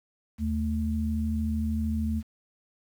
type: tone pair together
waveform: sine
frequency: 77.78 / 220.2 Hz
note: D#2 / A3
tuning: 0 / +2 cents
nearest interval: octave + tritone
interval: 1802 cents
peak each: -28 / -28 dBFS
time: 0.38-2.23 s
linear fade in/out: 50 ms
effects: 9-bit